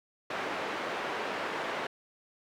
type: band-pass noise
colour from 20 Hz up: pink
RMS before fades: -35 dBFS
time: 0.3-1.87 s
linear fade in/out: 5 ms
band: 420 to 2200 Hz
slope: 12 dB/octave
effects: none